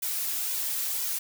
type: noise with flanger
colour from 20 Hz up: blue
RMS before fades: -30 dBFS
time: 0.02-1.19 s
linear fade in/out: 10 ms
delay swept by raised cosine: 2 to 3.8 ms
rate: 2 Hz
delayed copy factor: +0.95
effects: none